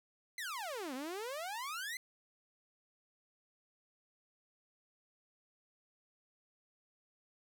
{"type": "exponential two-way sweep", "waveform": "sawtooth", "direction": "down then up", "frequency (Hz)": [2093, 246.9, 2093], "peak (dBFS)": -36, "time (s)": [0.38, 1.97], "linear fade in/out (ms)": 2, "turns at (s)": 0.94, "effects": []}